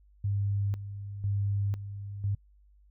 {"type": "tone with tremolo", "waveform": "sine", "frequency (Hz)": 100.5, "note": "G2", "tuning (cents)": 44, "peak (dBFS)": -26, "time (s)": [0.24, 2.35], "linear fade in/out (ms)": 5, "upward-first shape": "square", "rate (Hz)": 1, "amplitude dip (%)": 70, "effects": ["noise-tail reverb RT60 0.1 s tail -26 dB re dry", "added 50 Hz sine -57 dBFS peak until 2.9 s"]}